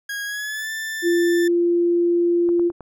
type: tone with pitch glide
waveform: 40% pulse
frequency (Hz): 1642 to 1770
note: G#6 to A6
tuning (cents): -20 to +10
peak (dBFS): -25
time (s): 0.09-1.48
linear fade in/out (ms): 5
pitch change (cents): +130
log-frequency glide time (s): 0.24-0.71
type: tone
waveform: sine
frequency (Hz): 345.5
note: F4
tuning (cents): -19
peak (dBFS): -15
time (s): 1.02-2.72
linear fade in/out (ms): 50
type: click train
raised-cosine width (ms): 1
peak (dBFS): -23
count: 4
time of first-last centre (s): 2.49-2.807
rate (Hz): 9.46
effects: none